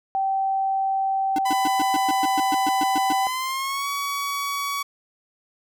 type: tone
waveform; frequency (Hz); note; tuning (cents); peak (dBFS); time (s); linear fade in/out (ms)
sine; 775; G5; -20; -20; 0.15-3.27; 0
type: tone bursts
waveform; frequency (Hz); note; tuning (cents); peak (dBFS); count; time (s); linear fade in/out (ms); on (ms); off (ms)
square; 299.1; D4; +32; -24; 13; 1.36-3.125; 2; 25; 120
type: tone with pitch glide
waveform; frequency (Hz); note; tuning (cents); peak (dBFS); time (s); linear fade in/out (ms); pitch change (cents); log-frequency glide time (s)
sawtooth; 1000 to 1129; B5 to C#6; +21 to +31; -21; 1.45-4.83; 10; +210; 3.21-3.88
effects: none